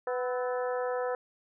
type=harmonic tone with a mistuned harmonic; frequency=249.5 Hz; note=B3; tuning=18 cents sharp; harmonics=2 / 3 / 4 / 5 / 6 / 7; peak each=-30 / -37 / -40 / -41 / -45 / -44 dBFS; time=0.07-1.15 s; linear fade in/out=2 ms; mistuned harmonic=5; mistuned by=+73 cents; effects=none